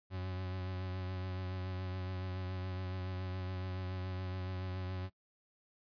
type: tone with vibrato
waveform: 40% pulse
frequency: 92.5 Hz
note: F#2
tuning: in tune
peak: -37 dBFS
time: 0.1-5.1 s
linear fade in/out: 50 ms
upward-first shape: triangle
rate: 7.1 Hz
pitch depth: 30 cents each way
effects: noise-tail reverb RT60 0.1 s tail -20 dB re dry + resampled to 11025 Hz